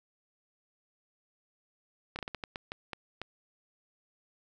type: slowing click train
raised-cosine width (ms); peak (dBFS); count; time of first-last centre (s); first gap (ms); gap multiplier
0.3; -21; 10; 2.16-3.216; 29; 1.33
effects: none